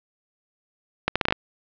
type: accelerating click train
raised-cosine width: 0.3 ms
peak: -3 dBFS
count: 7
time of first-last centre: 1.08-1.324 s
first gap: 76 ms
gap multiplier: 0.74
effects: low-pass 4000 Hz 12 dB/octave